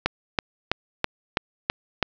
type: click train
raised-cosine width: 0.3 ms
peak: -4 dBFS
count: 7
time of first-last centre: 0.06-2.027 s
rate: 3.05 Hz
effects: resampled to 16000 Hz + 7-bit

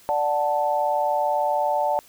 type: chord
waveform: sine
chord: D major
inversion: none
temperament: equal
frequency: 587.3 / 740 / 880 Hz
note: D5 / F#5 / A5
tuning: 0 / 0 / 0 cents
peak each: -24 / -25 / -23 dBFS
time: 0.09-1.99 s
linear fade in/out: 0 ms
effects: white hiss -52 dBFS RMS until 2.08 s

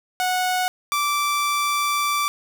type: tone pair in turn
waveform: sawtooth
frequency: 735 / 1166.7 Hz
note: F#5 / D6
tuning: -12 / -12 cents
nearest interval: minor sixth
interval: 800 cents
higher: second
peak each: -16 dBFS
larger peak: neither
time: 0.2-0.68 / 0.92-2.28 s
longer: second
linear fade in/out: 0 ms
effects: 8-bit

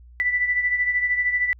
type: beating tone pair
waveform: sine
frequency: 1975.5 / 1988.5 Hz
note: B6 / B6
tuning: 0 / +11 cents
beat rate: 13 Hz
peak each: -20 / -27 dBFS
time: 0.2-1.53 s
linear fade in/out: 0 ms
effects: added 60 Hz sine -44 dBFS peak until 1.59 s

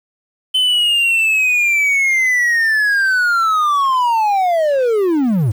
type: linear sweep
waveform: triangle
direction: down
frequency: 3062 to 94.2 Hz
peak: -10 dBFS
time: 0.54-5.52 s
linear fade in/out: 10 ms
effects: 7-bit

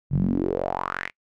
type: tone with band-pass filter sweep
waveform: sawtooth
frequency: 45.59 Hz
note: F#1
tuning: 25 cents flat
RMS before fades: -25 dBFS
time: 0.1-1.11 s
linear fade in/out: 50 ms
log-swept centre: 130 to 2300 Hz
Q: 5.2
effects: noise-tail reverb RT60 0.1 s tail -25 dB re dry

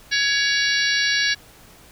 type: harmonic tone with a mistuned harmonic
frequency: 564 Hz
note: C#5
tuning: 30 cents sharp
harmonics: 3 / 4 / 5 / 6 / 7 / 8 / 9 / 10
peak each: -21 / -26 / -29 / -31 / -25 / -26 / -33 / -29 dBFS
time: 0.11-1.35 s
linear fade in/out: 20 ms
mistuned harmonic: 3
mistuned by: -21 cents
effects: pink hiss -48 dBFS RMS until 1.91 s

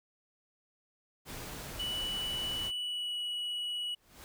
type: noise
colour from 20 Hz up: pink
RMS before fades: -43 dBFS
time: 1.25-2.72 s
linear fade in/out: 50 ms
type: tone with pitch glide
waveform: triangle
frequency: 2960 to 2929 Hz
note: F#7 to F#7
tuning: 0 to -18 cents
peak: -32 dBFS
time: 1.79-3.95 s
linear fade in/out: 10 ms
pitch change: -18 cents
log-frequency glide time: 2.69-3.18 s
type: noise with exponential growth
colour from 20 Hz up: pink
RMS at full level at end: -48 dBFS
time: 3.83-4.24 s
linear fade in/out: 0 ms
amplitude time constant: 88 ms
effects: none

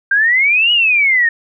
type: exponential two-way sweep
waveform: sine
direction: up then down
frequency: 1570 to 2935 to 1814 Hz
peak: -9 dBFS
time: 0.11-1.29 s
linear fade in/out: 5 ms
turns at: 0.72 s
effects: none

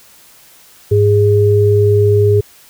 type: tone pair together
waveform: sine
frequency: 103.03 / 412.1 Hz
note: G#2 / G#4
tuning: -13 / -13 cents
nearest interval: 2 octaves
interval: 2400 cents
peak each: -10 dBFS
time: 0.91-2.41 s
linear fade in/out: 10 ms
effects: white hiss -44 dBFS RMS until 2.69 s

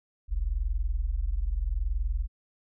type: tone pair together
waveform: sine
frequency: 40.52 / 61.3 Hz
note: E1 / B1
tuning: -29 / -12 cents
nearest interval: perfect fifth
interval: 717 cents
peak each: -27 / -30 dBFS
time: 0.28-2.28 s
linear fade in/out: 50 ms
effects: none

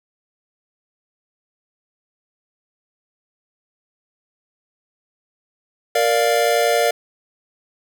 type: chord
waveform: square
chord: Bb major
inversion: none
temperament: equal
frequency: 466.2 / 587.3 / 698.5 Hz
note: Bb4 / D5 / F5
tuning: 0 / 0 / 0 cents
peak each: -20 dBFS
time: 5.95-6.91 s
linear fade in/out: 5 ms
effects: none

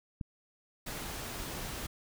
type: click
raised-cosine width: 5 ms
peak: -24 dBFS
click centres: 0.212 s
type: noise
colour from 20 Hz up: pink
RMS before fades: -40 dBFS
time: 0.86-1.87 s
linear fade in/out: 10 ms
effects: none

